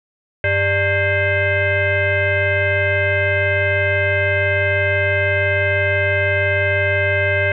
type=tone with frequency modulation; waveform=sine; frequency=1091 Hz; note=C#6; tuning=28 cents flat; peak=-14 dBFS; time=0.44-7.52 s; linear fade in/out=2 ms; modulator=497 Hz; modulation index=2.5; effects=none

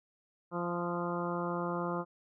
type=harmonic tone with a mistuned harmonic; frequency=173.6 Hz; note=F3; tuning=10 cents flat; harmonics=1 / 2 / 3 / 4 / 5 / 6 / 7 / 8; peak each=-37 / -38 / -39 / -43 / -43 / -41 / -41 / -47 dBFS; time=0.51-2.05 s; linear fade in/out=50 ms; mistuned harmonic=7; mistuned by=+23 cents; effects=none

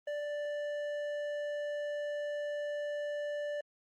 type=tone with hard clipping; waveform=sine; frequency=587.3 Hz; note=D5; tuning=in tune; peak=-36 dBFS; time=0.07-3.61 s; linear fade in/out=5 ms; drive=8 dB; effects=Opus 24 kbps

